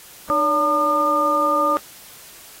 harmonic tone with a mistuned harmonic, 302.6 Hz, D#4, 48 cents flat, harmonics 1 / 2 / 3 / 4, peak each -26 / -22 / -27 / -17 dBFS, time 0.3-1.77 s, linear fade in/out 0 ms, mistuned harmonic 2, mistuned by -97 cents, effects white hiss -43 dBFS RMS until 2.6 s + AAC 48 kbps

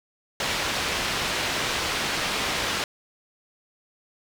white low-pass noise, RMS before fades -27 dBFS, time 0.4-2.84 s, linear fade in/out 2 ms, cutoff 3800 Hz, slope 12 dB/octave, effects none

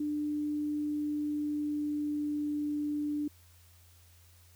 sine tone with pitch glide, 297.3 to 295.4 Hz, D4 to D4, +21 to +10 cents, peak -30 dBFS, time 0-3.28 s, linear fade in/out 5 ms, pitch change -11 cents, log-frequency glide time 0.76-2.65 s, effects added 86 Hz sine -58 dBFS peak until 4.55 s + white hiss -63 dBFS RMS until 4.55 s

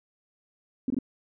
sine tone bursts, 258.5 Hz, C4, 21 cents flat, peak -23 dBFS, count 3, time 0.88-0.988 s, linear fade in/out 2 ms, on 22 ms, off 21 ms, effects none

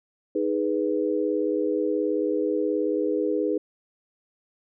sine chord, G# minor, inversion second, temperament equal, 311.1 / 415.3 / 493.9 Hz, D#4 / G#4 / B4, 0 / 0 / 0 cents, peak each -26 / -26 / -27 dBFS, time 0.35-3.58 s, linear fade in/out 5 ms, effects none

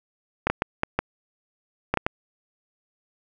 clicks, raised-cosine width 0.5 ms, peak -6 dBFS, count 8, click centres 0.47 / 0.5 / 0.621 / 0.834 / 0.99 / 1.94 / 1.973 / 2.065 s, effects none

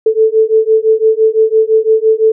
sine beating tone pair, 437.6 / 443.5 Hz, A4 / A4, -9 / +14 cents, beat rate 5.9 Hz, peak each -10 dBFS, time 0.06-2.32 s, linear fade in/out 5 ms, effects none

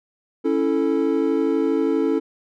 triangle chord, A major, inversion first, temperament equal, 277.2 / 329.6 / 440 Hz, C#4 / E4 / A4, 0 / 0 / 0 cents, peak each -20 dBFS, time 0.44-2.2 s, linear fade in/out 20 ms, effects none

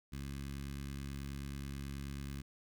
15% pulse tone with notch filter, 69.3 Hz, C#2, in tune, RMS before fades -43 dBFS, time 0.12-2.42 s, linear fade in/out 10 ms, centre 680 Hz, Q 0.54, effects none

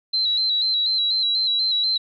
sine tone with vibrato, 4000 Hz, B7, 21 cents sharp, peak -18 dBFS, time 0.13-1.98 s, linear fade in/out 10 ms, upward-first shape square, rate 4.1 Hz, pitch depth 44 cents each way, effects none

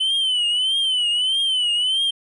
triangle tone with vibrato, 3029 Hz, F#7, 40 cents sharp, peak -16 dBFS, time 0-2.11 s, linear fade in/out 10 ms, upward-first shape triangle, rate 1.6 Hz, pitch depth 120 cents each way, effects resampled to 24000 Hz

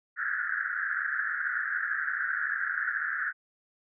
pink band-pass noise, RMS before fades -31 dBFS, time 0.16-3.33 s, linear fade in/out 50 ms, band 1400 to 1800 Hz, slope 96 dB/octave, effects none

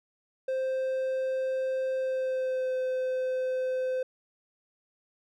triangle tone with pitch glide, 523.3 to 514.3 Hz, C5 to C5, 0 to -30 cents, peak -25 dBFS, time 0.48-4.03 s, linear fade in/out 5 ms, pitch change -30 cents, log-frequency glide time 1.96-2.75 s, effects none

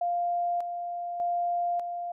sine tone with tremolo, 698.5 Hz, F5, in tune, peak -25 dBFS, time 0.01-2.12 s, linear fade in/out 5 ms, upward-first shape square, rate 0.84 Hz, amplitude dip 50%, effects none

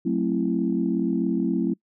sine chord, F# half-diminished seventh, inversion none, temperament just, 185 / 222 / 266.4 / 333 Hz, F#3 / A3 / C4 / E4, 0 / +16 / +31 / +18 cents, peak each -26 dBFS, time 0.05-1.74 s, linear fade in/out 10 ms, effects noise-tail reverb RT60 0.1 s tail -25 dB re dry + tanh soft clip ceiling -10 dBFS

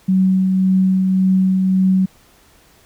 sine tone with tremolo, 188.2 Hz, F#3, 30 cents sharp, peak -10 dBFS, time 0.08-2.06 s, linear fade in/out 10 ms, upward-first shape triangle, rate 1.8 Hz, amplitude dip 30%, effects pink hiss -51 dBFS RMS until 2.85 s

